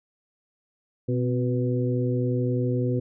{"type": "harmonic tone with a mistuned harmonic", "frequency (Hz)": 123.5, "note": "B2", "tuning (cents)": 0, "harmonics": [1, 2, 3, 4], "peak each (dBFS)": [-24, -28, -30, -31], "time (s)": [1.08, 3], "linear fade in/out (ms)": 10, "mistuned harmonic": 2, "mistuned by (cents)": 55, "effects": []}